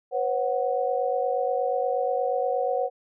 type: chord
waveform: sine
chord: B suspended second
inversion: none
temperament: equal with one note detuned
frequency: 493.9 / 542.3 / 740 Hz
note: B4 / C#5 / F#5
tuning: 0 / -38 / 0 cents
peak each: -27 dBFS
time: 0.11-2.9 s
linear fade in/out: 50 ms
effects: none